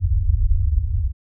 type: low-pass noise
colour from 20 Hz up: white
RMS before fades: -18 dBFS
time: 0-1.13 s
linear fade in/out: 50 ms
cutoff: 100 Hz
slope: 96 dB/octave
effects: none